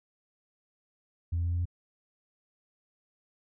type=tone with pitch steps; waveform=sine; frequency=84.8 / 85.44 / 86.08 / 86.73 / 87.39 Hz; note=E2 / F2 / F2 / F2 / F2; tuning=+50 / -37 / -25 / -11 / +2 cents; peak=-25 dBFS; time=1.32-1.655 s; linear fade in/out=10 ms; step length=67 ms; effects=tanh soft clip ceiling -24 dBFS